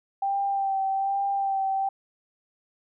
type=tone with vibrato; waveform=sine; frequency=784 Hz; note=G5; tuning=in tune; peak=-23 dBFS; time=0.22-1.89 s; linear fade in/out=5 ms; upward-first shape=sine; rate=1.2 Hz; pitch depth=24 cents each way; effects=none